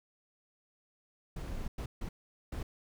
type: noise bursts at uneven times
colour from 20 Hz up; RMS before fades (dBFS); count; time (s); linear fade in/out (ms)
brown; -38; 4; 1.36-1.68 / 1.78-1.86 / 2.01-2.09 / 2.52-2.63; 5
effects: none